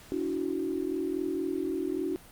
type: tone cluster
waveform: sine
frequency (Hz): 286.5 / 327.5 / 371.3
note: D4 / E4 / F#4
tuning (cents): -43 / -11 / +6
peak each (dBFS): -33 / -33 / -32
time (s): 0.12-2.16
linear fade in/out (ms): 0
effects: pink hiss -52 dBFS RMS until 2.31 s + Opus 48 kbps